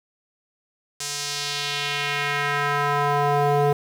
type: tone with band-pass filter sweep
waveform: square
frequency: 144.4 Hz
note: D3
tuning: 29 cents flat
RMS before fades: -23 dBFS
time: 1-3.73 s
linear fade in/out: 5 ms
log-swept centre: 6900 to 550 Hz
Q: 1.5
effects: 7-bit